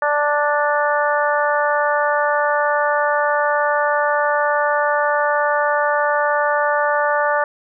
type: harmonic tone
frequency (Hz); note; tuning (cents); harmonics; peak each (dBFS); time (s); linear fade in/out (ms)
293.7; D4; 0; 2 / 3 / 4 / 5 / 6; -19 / -21 / -22 / -23 / -24; 0.02-7.44; 2
effects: none